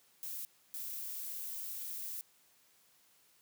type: noise bursts at uneven times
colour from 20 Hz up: violet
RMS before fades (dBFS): -42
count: 2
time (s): 0.23-0.45 / 0.74-2.21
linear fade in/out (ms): 0
effects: white hiss -68 dBFS RMS until 3.41 s + high-pass 80 Hz 12 dB/octave